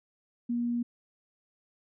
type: tone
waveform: sine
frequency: 238.6 Hz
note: A#3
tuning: 41 cents sharp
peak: -27 dBFS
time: 0.49-0.83 s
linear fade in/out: 10 ms
effects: none